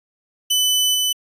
sawtooth tone with level steps, 3000 Hz, F#7, 23 cents sharp, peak -12 / -14 dBFS, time 0.5-1.13 s, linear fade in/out 10 ms, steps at 0.94 s, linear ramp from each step 10 ms, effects resampled to 32000 Hz

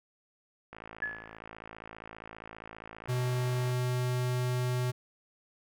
click train, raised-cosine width 0.5 ms, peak -29 dBFS, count 165, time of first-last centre 0.73-3.712 s, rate 55 Hz
sine tone with exponential decay, 1709 Hz, G#6, 49 cents sharp, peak -28 dBFS, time 1.02-1.38 s, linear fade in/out 5 ms, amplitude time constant 77 ms
square tone, 125 Hz, B2, 21 cents sharp, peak -29 dBFS, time 3.08-4.92 s, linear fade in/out 20 ms
effects none

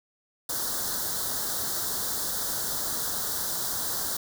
white band-stop noise, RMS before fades -30 dBFS, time 0.49-4.17 s, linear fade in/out 5 ms, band 1700 to 3600 Hz, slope 48 dB/octave, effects none

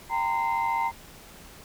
sine tone cluster, 784 / 925 / 1019 / 2078 Hz, G5 / A#5 / C6 / C7, 0 / -14 / -46 / -12 cents, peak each -32 / -24 / -33 / -33 dBFS, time 0.09-0.92 s, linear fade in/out 50 ms, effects tanh soft clip ceiling -17 dBFS + pink hiss -48 dBFS RMS until 1.64 s

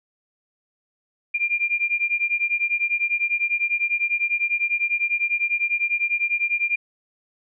sine beating tone pair, 2395 / 2405 Hz, D7 / D7, +33 / +41 cents, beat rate 10 Hz, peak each -23 dBFS, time 1.34-6.76 s, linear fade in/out 10 ms, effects none

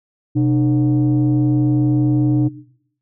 sine tone pair together, 127 / 302.1 Hz, B2 / D4, +49 / +49 cents, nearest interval octave + minor third, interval 1500 cents, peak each -14 dBFS, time 0.35-2.49 s, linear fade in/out 20 ms, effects noise-tail reverb RT60 0.7 s tail -19 dB re dry + tanh soft clip ceiling -9 dBFS

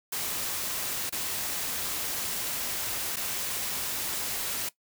white noise with dropouts, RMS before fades -32 dBFS, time 0.12-4.69 s, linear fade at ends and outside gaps 5 ms, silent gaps 1.096-1.124 / 3.16-3.167 s, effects noise-tail reverb RT60 0.1 s tail -18 dB re dry

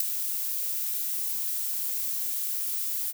violet noise with ADSR envelope, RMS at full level -20 dBFS, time 0-3.13 s, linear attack 6 ms, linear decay 4 ms, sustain -10 dB, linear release 36 ms, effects none

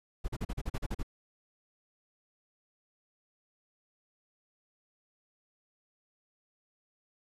brown noise bursts, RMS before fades -33 dBFS, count 10, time 0.24-1.031 s, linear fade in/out 10 ms, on 44 ms, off 39 ms, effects resampled to 32000 Hz

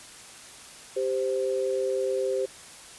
sine tone pair together, 392 / 521.5 Hz, G4 / C5, 0 / -6 cents, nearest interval perfect fourth, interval 494 cents, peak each -27 dBFS, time 0.96-2.46 s, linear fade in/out 10 ms, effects white hiss -46 dBFS RMS until 2.98 s + resampled to 24000 Hz

